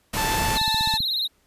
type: noise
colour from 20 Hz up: pink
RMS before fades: -26 dBFS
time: 0.13-0.58 s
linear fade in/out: 10 ms
type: tone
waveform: sawtooth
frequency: 880 Hz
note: A5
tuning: in tune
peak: -20 dBFS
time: 0.16-0.98 s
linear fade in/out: 20 ms
type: click train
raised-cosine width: 5 ms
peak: -20 dBFS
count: 10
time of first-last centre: 0.42-1.004 s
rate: 15.4 Hz
type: tone with vibrato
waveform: triangle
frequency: 3951 Hz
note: B7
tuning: in tune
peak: -21 dBFS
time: 0.55-1.28 s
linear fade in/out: 20 ms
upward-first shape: triangle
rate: 18 Hz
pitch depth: 140 cents each way
effects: pink hiss -64 dBFS RMS until 1.46 s + resampled to 32000 Hz